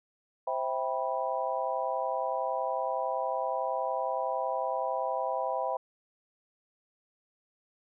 sine chord, C major seventh, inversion none, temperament just, 523.3 / 654.1 / 784.9 / 981.1 Hz, C5 / E5 / G5 / B5, 0 / -14 / +2 / -12 cents, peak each -34 dBFS, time 0.47-5.77 s, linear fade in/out 5 ms, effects none

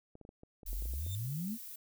clicks, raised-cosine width 2 ms, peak -39 dBFS, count 11, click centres 0.154 / 0.213 / 0.251 / 0.291 / 0.434 / 0.632 / 0.731 / 0.823 / 0.856 / 0.937 / 1.065 s
sine exponential sweep, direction up, 36.55 to 240.9 Hz, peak -35 dBFS, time 0.65-1.58 s, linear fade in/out 50 ms
violet noise, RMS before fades -47 dBFS, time 0.66-1.76 s, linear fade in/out 5 ms
25% pulse tone with exponential growth, 3606 Hz, A7, 42 cents sharp, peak -39 dBFS, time 0.93-1.15 s, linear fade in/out 0 ms, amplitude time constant 47 ms
effects none

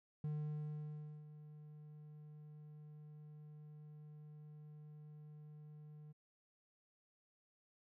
triangle tone with ADSR envelope, 150.8 Hz, D3, 46 cents sharp, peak -36 dBFS, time 0.24-6.13 s, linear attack 3 ms, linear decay 1000 ms, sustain -15 dB, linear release 18 ms, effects none

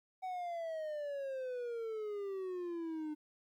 triangle exponential sweep, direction down, 755 to 300 Hz, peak -36 dBFS, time 0.22-3.15 s, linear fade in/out 20 ms, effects 13-bit

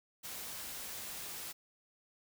white noise, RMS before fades -44 dBFS, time 0.23-1.53 s, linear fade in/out 20 ms, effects none

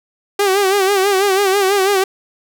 sawtooth tone with vibrato, 392 Hz, G4, in tune, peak -8 dBFS, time 0.39-2.04 s, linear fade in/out 5 ms, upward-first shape sine, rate 6.1 Hz, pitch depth 81 cents each way, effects none

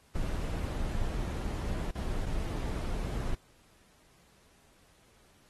brown noise with dropouts, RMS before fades -33 dBFS, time 0.15-3.35 s, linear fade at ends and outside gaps 5 ms, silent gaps 1.91-1.953 / 2.258-2.264 s, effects pink hiss -64 dBFS RMS until 5.49 s + AAC 32 kbps

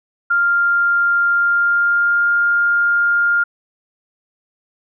sine tone with pitch glide, 1396.9 to 1406.6 Hz, F6 to F6, 0 to +12 cents, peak -12 dBFS, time 0.3-3.44 s, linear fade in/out 10 ms, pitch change +12 cents, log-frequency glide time 1.3-2.32 s, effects none

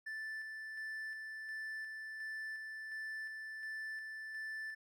triangle tone with tremolo, 1760 Hz, A6, in tune, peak -39 dBFS, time 0.06-4.75 s, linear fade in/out 10 ms, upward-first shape square, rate 1.4 Hz, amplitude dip 30%, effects none

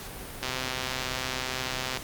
click train, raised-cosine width 0.2 ms, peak -13 dBFS, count 200, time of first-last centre 0.43-1.973 s, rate 129 Hz, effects pink hiss -40 dBFS RMS until 2.03 s + Opus 48 kbps

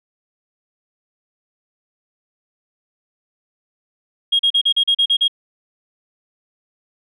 sine tone bursts, 3266 Hz, G#7, 30 cents flat, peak -11 dBFS, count 9, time 4.32-5.281 s, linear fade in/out 10 ms, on 73 ms, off 38 ms, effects tanh soft clip ceiling -7 dBFS

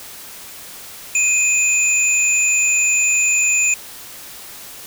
sine tone pair together, 2500 / 7071 Hz, D#7 / A8, +8 / +8 cents, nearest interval octave + tritone, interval 1800 cents, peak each -16 dBFS, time 1.15-3.74 s, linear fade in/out 2 ms, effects white hiss -36 dBFS RMS until 4.86 s

